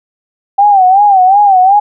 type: tone with vibrato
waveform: sine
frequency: 780 Hz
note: G5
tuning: 9 cents flat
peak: -3 dBFS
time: 0.58-1.8 s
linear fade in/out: 10 ms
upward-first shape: sine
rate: 2.7 Hz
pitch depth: 110 cents each way
effects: none